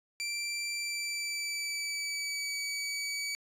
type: tone with pitch glide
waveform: 20% pulse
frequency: 2349 to 2278 Hz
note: D7 to C#7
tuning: 0 to +47 cents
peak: -28 dBFS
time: 0.2-3.35 s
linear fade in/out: 0 ms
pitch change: -53 cents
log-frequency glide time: 0.74-2.58 s
effects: resampled to 32000 Hz